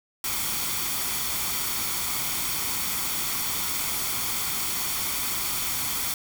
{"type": "noise with comb filter", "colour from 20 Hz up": "white", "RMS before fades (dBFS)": -28, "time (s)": [0.24, 6.14], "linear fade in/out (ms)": 2, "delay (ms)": 0.89, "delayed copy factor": 0.5, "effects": []}